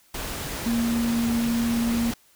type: tone in noise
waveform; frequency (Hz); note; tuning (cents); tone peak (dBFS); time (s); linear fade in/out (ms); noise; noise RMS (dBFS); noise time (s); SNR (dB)
sine; 233.1; A#3; 0; -21; 0.66-2.11; 5; pink; -32; 0.14-2.14; +8
effects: white hiss -59 dBFS RMS until 2.35 s